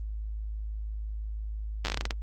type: slowing click train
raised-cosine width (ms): 0.2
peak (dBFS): -12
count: 11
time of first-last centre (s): 1.85-2.108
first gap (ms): 9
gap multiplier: 1.22
effects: added 53 Hz sine -32 dBFS peak until 2.22 s + Opus 32 kbps